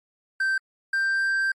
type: tone pair in turn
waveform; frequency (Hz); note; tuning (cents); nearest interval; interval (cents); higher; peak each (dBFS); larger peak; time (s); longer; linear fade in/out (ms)
triangle; 1559 / 1575.3; G6 / G6; -10 / +8; unison; 18; second; -19; neither; 0.4-0.58 / 0.93-1.52; second; 5
effects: MP3 48 kbps